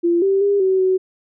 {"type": "tone with pitch steps", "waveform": "sine", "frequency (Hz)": [342.9, 389.8, 402.7, 378.7, 374.5], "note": ["F4", "G4", "G4", "F#4", "F#4"], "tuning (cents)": [-32, -10, 47, 40, 21], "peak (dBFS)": -13, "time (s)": [0.03, 0.98], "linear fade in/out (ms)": 20, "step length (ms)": 190, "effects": []}